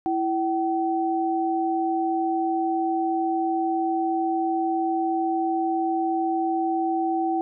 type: tone pair together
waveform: sine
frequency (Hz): 331 / 764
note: E4 / G5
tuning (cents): +7 / -45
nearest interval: octave + major second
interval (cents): 1448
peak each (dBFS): -24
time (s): 0.06-7.41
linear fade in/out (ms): 0
effects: none